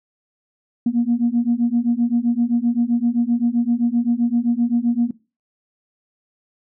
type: beating tone pair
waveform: sine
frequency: 233.4 / 241.1 Hz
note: A#3 / B3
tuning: +2 / -41 cents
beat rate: 7.7 Hz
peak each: -18 dBFS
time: 0.86-5.11 s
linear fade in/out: 5 ms
effects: noise-tail reverb RT60 0.3 s tail -20 dB re dry + tanh soft clip ceiling -9 dBFS

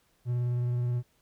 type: tone with vibrato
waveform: triangle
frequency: 122 Hz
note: B2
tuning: 21 cents flat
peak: -24 dBFS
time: 0.25-1.03 s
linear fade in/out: 50 ms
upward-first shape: square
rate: 19 Hz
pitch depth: 15 cents each way
effects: pink hiss -69 dBFS RMS until 1.21 s

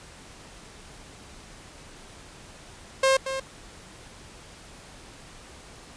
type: tone with echo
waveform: sawtooth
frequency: 533 Hz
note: C5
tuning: 32 cents sharp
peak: -14 dBFS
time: 3.03-3.17 s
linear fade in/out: 5 ms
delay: 230 ms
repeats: 1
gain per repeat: -10 dB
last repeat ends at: 3.4 s
effects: pink hiss -47 dBFS RMS until 5.96 s + resampled to 22050 Hz

